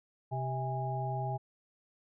harmonic tone with a mistuned harmonic, 130 Hz, C3, 11 cents flat, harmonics 1 / 3 / 5 / 6, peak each -34 / -44 / -41 / -37 dBFS, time 0.31-1.38 s, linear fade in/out 20 ms, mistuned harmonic 6, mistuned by +88 cents, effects none

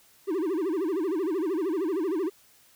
triangle tone with vibrato, 349.2 Hz, F4, in tune, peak -23 dBFS, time 0.27-2.3 s, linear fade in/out 20 ms, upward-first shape sine, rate 13 Hz, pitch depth 240 cents each way, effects white hiss -59 dBFS RMS until 2.75 s

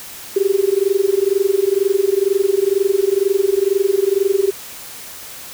sine tone with amplitude modulation, 392 Hz, G4, in tune, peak -9 dBFS, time 0.36-4.51 s, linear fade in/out 5 ms, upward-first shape sine, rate 22.1 Hz, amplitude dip 95%, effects white hiss -34 dBFS RMS until 5.53 s

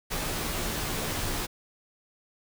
pink noise with comb filter, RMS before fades -31 dBFS, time 0.1-1.47 s, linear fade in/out 20 ms, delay 15 ms, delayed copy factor -0.6, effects none

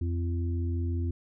harmonic tone, 85.7 Hz, F2, 32 cents flat, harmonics 1 / 3 / 4, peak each -27 / -38 / -40 dBFS, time 0.01-1.11 s, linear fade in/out 5 ms, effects none

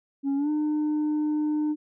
sine tone with pitch glide, 277.2 to 302.3 Hz, C#4 to D#4, 0 to -50 cents, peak -20 dBFS, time 0.23-1.76 s, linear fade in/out 50 ms, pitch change +150 cents, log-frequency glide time 0.36-0.5 s, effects tanh soft clip ceiling -22 dBFS

